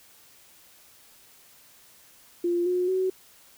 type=tone with pitch steps; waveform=sine; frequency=347.5 / 360.8 / 374.6 Hz; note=F4 / F#4 / F#4; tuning=-9 / -44 / +21 cents; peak=-22 dBFS; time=2.44-3.1 s; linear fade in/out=5 ms; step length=220 ms; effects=white hiss -55 dBFS RMS until 3.57 s